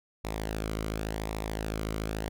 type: tone with flanger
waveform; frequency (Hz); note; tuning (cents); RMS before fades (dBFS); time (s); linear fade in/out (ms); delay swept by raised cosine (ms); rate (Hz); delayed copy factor
sawtooth; 53.7; A1; -41; -34; 0.24-2.29; 10; 0.65 to 1.16; 0.9; -0.55
effects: none